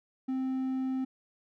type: tone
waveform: triangle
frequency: 261.6 Hz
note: C4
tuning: in tune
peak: -27 dBFS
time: 0.28-1.05 s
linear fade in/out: 10 ms
effects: none